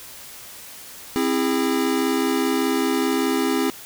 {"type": "tone cluster", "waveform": "square", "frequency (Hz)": [264.3, 329.3, 407.5], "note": ["C4", "E4", "G#4"], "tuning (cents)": [18, -2, -33], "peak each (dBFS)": [-23, -25, -25], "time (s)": [1.16, 3.7], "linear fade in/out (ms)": 0, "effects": ["white hiss -40 dBFS RMS until 3.85 s"]}